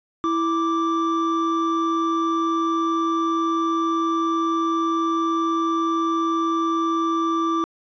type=tone pair together; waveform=triangle; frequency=329.4 / 1173.8 Hz; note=E4 / D6; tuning=-1 / -1 cents; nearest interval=octave + minor seventh; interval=2200 cents; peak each=-20 / -20 dBFS; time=0.24-7.64 s; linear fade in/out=0 ms; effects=resampled to 16000 Hz